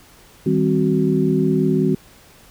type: tone cluster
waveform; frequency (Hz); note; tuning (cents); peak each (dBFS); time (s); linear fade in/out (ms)
sine; 157.4 / 196.4 / 261.9 / 371.4; D#3 / G3 / C4 / F#4; +20 / +4 / +2 / +7; -20; 0.46-1.95; 5
effects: pink hiss -48 dBFS RMS until 2.5 s